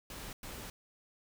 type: noise bursts at uneven times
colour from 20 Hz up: pink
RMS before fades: -45 dBFS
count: 2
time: 0.1-0.33 / 0.43-0.7 s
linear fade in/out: 2 ms
effects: none